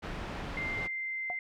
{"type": "low-pass noise", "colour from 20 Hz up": "pink", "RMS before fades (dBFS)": -39, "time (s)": [0.02, 0.88], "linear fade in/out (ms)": 20, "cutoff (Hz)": 2600, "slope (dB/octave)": 12}
{"type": "tone with pitch glide", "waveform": "sine", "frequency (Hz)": [2093, 2081], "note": ["C7", "C7"], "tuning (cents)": [0, -10], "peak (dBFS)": -33, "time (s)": [0.57, 1.39], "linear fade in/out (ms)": 2, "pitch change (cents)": -10, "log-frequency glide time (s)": [0.75, 1.14]}
{"type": "tone with exponential decay", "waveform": "sine", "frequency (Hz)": 720, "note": "F#5", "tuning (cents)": -47, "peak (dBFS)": -31, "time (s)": [1.3, 1.37], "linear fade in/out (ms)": 0, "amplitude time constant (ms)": 15}
{"effects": []}